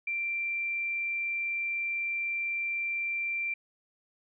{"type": "tone", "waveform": "sine", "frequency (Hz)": 2358, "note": "D7", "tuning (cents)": 6, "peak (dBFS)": -29, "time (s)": [0.07, 3.54], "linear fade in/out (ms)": 5, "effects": []}